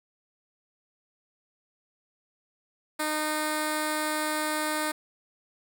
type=tone with notch filter; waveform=5% pulse; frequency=306.5 Hz; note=D#4; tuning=26 cents flat; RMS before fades=-29 dBFS; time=2.99-4.92 s; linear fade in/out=10 ms; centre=2900 Hz; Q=1.2; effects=none